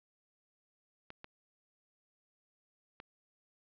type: clicks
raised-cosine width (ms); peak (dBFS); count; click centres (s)
0.3; -30; 3; 1.104 / 1.244 / 3.001
effects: low-pass 4000 Hz 12 dB/octave